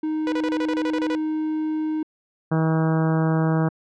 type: tone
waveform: triangle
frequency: 311.1 Hz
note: D#4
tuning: in tune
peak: -20 dBFS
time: 0.03-2.03 s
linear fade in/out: 5 ms
type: tone bursts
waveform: sawtooth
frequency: 491.7 Hz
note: B4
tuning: 8 cents flat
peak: -21 dBFS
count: 11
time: 0.27-1.151 s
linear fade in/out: 0 ms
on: 51 ms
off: 32 ms
type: harmonic tone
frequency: 160.2 Hz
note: E3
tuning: 49 cents flat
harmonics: 1 / 2 / 3 / 4 / 5 / 6 / 7 / 8 / 9 / 10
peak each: -19 / -25 / -29 / -31 / -33 / -35 / -36 / -37 / -38 / -39 dBFS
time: 2.51-3.69 s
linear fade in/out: 10 ms
effects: low-pass 4000 Hz 12 dB/octave